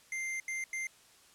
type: tone bursts at uneven times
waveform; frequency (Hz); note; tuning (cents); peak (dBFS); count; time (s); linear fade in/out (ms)
square; 2093; C7; 0; -35; 3; 0.12-0.4 / 0.48-0.64 / 0.73-0.87; 2
effects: white hiss -61 dBFS RMS until 1.34 s + low-pass 10000 Hz 12 dB/octave